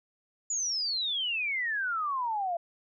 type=exponential sweep; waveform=sine; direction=down; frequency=7040 to 667 Hz; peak=-28 dBFS; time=0.5-2.57 s; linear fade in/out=5 ms; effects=none